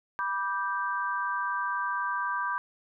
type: chord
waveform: sine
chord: G major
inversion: first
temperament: just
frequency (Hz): 980 / 1176 / 1568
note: B5 / D6 / G6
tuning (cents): -14 / +2 / 0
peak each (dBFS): -32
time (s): 0.19-2.58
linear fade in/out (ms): 0
effects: none